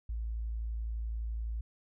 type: tone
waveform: sine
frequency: 55.9 Hz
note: A1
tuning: 28 cents sharp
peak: -33 dBFS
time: 0.09-1.61 s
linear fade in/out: 5 ms
effects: none